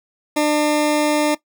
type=tone; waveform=20% pulse; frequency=300 Hz; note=D4; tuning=37 cents sharp; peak=-10 dBFS; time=0.36-1.35 s; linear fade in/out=10 ms; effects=noise-tail reverb RT60 0.1 s tail -17 dB re dry